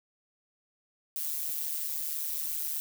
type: noise with amplitude modulation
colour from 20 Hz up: violet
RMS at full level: -30 dBFS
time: 1.16-2.8 s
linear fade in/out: 0 ms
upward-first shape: sine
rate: 152 Hz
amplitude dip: 80%
effects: none